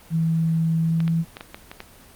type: tone with pitch glide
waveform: sine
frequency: 163 to 164.99 Hz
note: E3 to E3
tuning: -19 to +2 cents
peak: -18 dBFS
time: 0.1-1.25 s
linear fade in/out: 50 ms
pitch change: +21 cents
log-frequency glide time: 0.8-1.09 s
type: clicks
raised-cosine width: 0.3 ms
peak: -18 dBFS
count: 7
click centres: 1.004 / 1.079 / 1.369 / 1.409 / 1.545 / 1.715 / 1.804 s
effects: pink hiss -48 dBFS RMS until 2.15 s + Opus 24 kbps